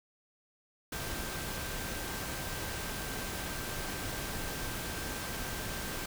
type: tone in noise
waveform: sine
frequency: 1568 Hz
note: G6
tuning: in tune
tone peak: -47 dBFS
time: 0.92-6.06 s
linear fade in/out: 5 ms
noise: pink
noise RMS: -38 dBFS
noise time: 0.92-6.06 s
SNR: -12 dB
effects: none